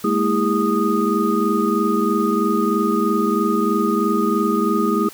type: tone cluster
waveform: sine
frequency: 206.4 / 229.5 / 327.7 / 405.4 / 1239 Hz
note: G#3 / A#3 / E4 / G#4 / D#6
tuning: -10 / -27 / -10 / -42 / -8 cents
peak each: -22 dBFS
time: 0.04-5.09 s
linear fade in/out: 5 ms
effects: white hiss -41 dBFS RMS until 5.13 s